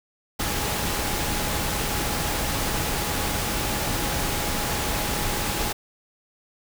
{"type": "tone in noise", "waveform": "sine", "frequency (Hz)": 832, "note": "G#5", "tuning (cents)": 3, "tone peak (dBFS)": -36, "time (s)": [0.39, 5.73], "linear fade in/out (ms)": 10, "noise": "pink", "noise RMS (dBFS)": -26, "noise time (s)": [0.39, 5.73], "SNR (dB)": -13, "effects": []}